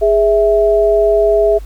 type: tone pair together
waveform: sine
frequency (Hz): 413.3 / 656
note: G#4 / E5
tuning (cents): -8 / -9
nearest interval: minor sixth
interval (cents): 799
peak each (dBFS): -11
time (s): 0.01-1.59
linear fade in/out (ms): 20
effects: added 50 Hz sine -26 dBFS peak until 1.65 s + pink hiss -46 dBFS RMS until 1.65 s